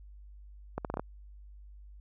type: accelerating click train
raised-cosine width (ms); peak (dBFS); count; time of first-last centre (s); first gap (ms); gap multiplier
1; -19; 6; 0.78-0.996; 68; 0.77
effects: added 50 Hz sine -48 dBFS peak until 2 s